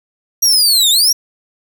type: linear two-way sweep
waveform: sawtooth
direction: down then up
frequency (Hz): 5800 to 3504 to 5800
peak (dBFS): -6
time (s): 0.42-1.13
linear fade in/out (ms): 10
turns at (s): 0.9
effects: none